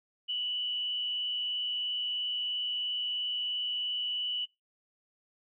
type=tone with frequency modulation; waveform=sine; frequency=2960 Hz; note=F#7; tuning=in tune; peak=-30 dBFS; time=0.28-4.46 s; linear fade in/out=20 ms; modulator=117 Hz; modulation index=0.47; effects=noise-tail reverb RT60 0.2 s tail -22 dB re dry